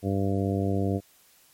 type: harmonic tone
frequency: 98 Hz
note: G2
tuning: in tune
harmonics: 1 / 2 / 3 / 4 / 5 / 6 / 7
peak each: -27 / -29 / -30 / -33 / -34 / -38 / -36 dBFS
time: 0.02-1.01 s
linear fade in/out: 50 ms
effects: white hiss -59 dBFS RMS until 1.53 s + MP3 64 kbps